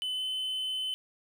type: tone with pitch glide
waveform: triangle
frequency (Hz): 3021 to 3042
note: F#7 to F#7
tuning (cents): +35 to +47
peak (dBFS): -29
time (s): 0.02-0.94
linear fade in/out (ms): 0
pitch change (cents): +12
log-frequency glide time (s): 0.13-0.23
effects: none